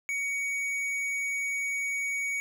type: tone with tanh clipping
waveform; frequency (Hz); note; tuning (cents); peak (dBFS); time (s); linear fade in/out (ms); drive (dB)
sine; 2245; C#7; +21; -30; 0.09-2.4; 0; 11
effects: none